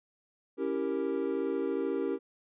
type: chord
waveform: triangle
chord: C# diminished seventh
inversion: none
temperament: equal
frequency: 277.2 / 329.6 / 392 / 466.2 Hz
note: C#4 / E4 / G4 / Bb4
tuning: 0 / 0 / 0 / 0 cents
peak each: -33 / -34 / -31 / -33 dBFS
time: 0.57-2.19 s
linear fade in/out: 50 ms
effects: resampled to 8000 Hz